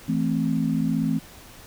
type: chord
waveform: sine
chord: A minor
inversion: second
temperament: equal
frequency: 164.81 / 220 / 261.6 Hz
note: E3 / A3 / C4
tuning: 0 / 0 / 0 cents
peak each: -25 dBFS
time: 0.08-1.19 s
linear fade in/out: 10 ms
effects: pink hiss -46 dBFS RMS until 1.66 s